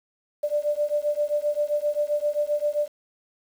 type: beating tone pair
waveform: sine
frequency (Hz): 587.3 / 594.9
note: D5 / D5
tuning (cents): 0 / +22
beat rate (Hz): 7.6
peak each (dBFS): -25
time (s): 0.43-2.88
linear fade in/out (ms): 10
effects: 8-bit